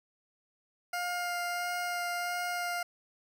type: tone with vibrato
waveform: 20% pulse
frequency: 706 Hz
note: F5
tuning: 19 cents sharp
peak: -27 dBFS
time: 0.93-2.83 s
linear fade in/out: 5 ms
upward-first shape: sine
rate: 1.5 Hz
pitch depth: 10 cents each way
effects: 11-bit